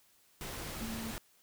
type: tone in noise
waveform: sine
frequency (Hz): 224.7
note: A3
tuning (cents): +37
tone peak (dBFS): -39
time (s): 0.81-1.11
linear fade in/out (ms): 0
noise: pink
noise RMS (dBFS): -42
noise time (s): 0.41-1.18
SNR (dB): 0
effects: white hiss -67 dBFS RMS until 1.42 s